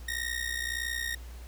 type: ring-modulated tone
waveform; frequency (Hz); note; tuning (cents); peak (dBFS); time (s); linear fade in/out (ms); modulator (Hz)
sawtooth; 1861; A#6; -3; -25; 0.08-1.15; 5; 30.8
effects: added 60 Hz sine -41 dBFS peak until 1.47 s + pink hiss -54 dBFS RMS until 1.47 s